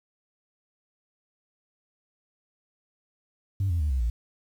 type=tone with pitch steps; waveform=sine; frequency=97.3 / 85.2 / 74.6 / 65.32 / 57.19 Hz; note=G2 / F2 / D2 / C2 / A#1; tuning=-12 / -42 / +28 / -2 / -32 cents; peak=-21 dBFS; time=3.6-4.1 s; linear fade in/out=5 ms; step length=100 ms; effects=tanh soft clip ceiling -20 dBFS + 9-bit